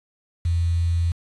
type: tone with quantisation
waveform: sine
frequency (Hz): 84.8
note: E2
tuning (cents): +50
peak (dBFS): -18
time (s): 0.45-1.12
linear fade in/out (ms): 5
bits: 7
effects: resampled to 24000 Hz